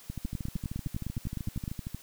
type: two click trains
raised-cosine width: 5 ms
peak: -23 / -21 dBFS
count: 25 / 15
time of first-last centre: 0.1-1.946 / 0.25-1.679 s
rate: 13 / 9.8 Hz
effects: white hiss -53 dBFS RMS until 2.02 s